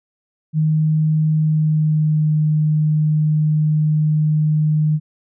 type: tone with pitch glide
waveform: sine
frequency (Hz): 155.56 to 153.33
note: D#3 to D#3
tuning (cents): 0 to -25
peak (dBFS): -13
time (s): 0.53-5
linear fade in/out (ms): 50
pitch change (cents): -25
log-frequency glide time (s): 1.33-2.34
effects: none